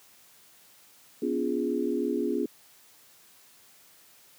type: chord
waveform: sine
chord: B diminished seventh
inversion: none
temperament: equal with one note detuned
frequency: 246.9 / 286.5 / 349.2 / 415.3 Hz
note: B3 / D4 / F4 / Ab4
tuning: 0 / -43 / 0 / 0 cents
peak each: -31 dBFS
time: 1.22-2.46 s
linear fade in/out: 5 ms
effects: white hiss -57 dBFS RMS until 4.38 s + high-pass 100 Hz 12 dB/octave